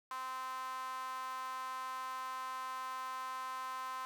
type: tone with high-pass filter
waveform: sawtooth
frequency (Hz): 259.1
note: C4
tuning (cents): -17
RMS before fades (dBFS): -42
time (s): 0.11-4.05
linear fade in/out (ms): 0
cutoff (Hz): 1100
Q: 8.7
effects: none